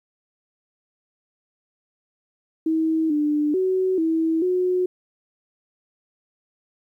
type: tone with pitch steps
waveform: sine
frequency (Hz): 320.1 / 297.7 / 374.3 / 323.8 / 364.6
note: D#4 / D4 / F#4 / E4 / F#4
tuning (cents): +49 / +24 / +20 / -31 / -25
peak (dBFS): -18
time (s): 2.66-4.86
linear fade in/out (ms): 5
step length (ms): 440
effects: 10-bit